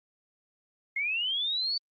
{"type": "linear sweep", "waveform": "sine", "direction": "up", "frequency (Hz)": [2107, 4556], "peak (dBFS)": -27, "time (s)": [0.96, 1.78], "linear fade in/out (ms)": 5, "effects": ["Opus 24 kbps"]}